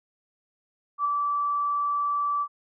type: tone with ADSR envelope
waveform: sine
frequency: 1159 Hz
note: D6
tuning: 23 cents flat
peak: -20 dBFS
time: 0.98-2.48 s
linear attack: 67 ms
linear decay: 12 ms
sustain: -3 dB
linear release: 63 ms
effects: none